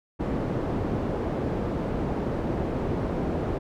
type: low-pass noise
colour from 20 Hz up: white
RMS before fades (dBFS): -28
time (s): 0.19-3.59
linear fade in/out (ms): 20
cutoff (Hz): 410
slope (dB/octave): 12
effects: none